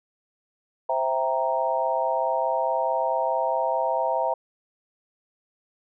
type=chord; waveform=sine; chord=C dominant seventh; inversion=none; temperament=equal; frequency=523.3 / 659.3 / 784 / 932.3 Hz; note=C5 / E5 / G5 / Bb5; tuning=0 / 0 / 0 / 0 cents; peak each=-28 / -26 / -29 / -26 dBFS; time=0.89-4.34 s; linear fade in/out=5 ms; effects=none